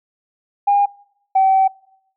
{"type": "tone pair in turn", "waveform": "sine", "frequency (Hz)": [810, 767.5], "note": ["G#5", "G5"], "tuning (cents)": [-43, -37], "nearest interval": "minor second", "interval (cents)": 94, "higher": "first", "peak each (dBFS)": [-10, -9], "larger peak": "second", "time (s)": [[0.67, 0.86], [1.35, 1.68]], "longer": "second", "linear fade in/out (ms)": 10, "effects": ["noise-tail reverb RT60 0.8 s tail -26 dB re dry", "tanh soft clip ceiling -6 dBFS"]}